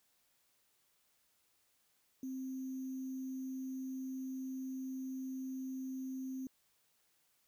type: tone with sample-and-hold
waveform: sine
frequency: 262.2 Hz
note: C4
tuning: 4 cents sharp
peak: -39 dBFS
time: 2.23-6.47 s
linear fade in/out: 2 ms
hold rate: 6300 Hz
effects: white hiss -75 dBFS RMS until 7.47 s